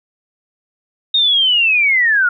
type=linear sweep; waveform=sine; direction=down; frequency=3729 to 1394 Hz; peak=-10 dBFS; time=1.14-2.29 s; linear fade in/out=5 ms; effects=none